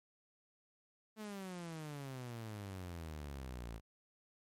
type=exponential sweep; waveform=sawtooth; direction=down; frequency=220 to 54 Hz; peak=-40 dBFS; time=1.16-3.81 s; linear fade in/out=50 ms; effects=MP3 64 kbps